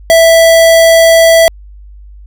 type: tone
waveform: square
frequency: 659 Hz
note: E5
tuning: 1 cent flat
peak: -3 dBFS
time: 0.1-1.48 s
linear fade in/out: 0 ms
effects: added 50 Hz sine -30 dBFS peak until 2.26 s